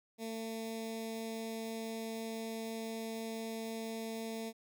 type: tone with notch filter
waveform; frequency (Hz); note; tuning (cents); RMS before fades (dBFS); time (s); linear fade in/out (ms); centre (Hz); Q
15% pulse; 224.5; A3; +35; -41; 0.18-4.53; 50; 1300; 0.67
effects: none